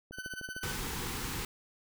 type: click train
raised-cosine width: 2 ms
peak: -32 dBFS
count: 11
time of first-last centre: 0.11-0.868 s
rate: 13.2 Hz
type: tone with tremolo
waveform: 40% pulse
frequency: 1512 Hz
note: F#6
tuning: 37 cents sharp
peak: -35 dBFS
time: 0.12-0.78 s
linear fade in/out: 50 ms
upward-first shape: triangle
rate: 16 Hz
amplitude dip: 85%
type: band-stop noise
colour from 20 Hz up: pink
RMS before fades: -37 dBFS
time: 0.63-1.45 s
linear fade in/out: 2 ms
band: 510 to 760 Hz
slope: 96 dB/octave
effects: none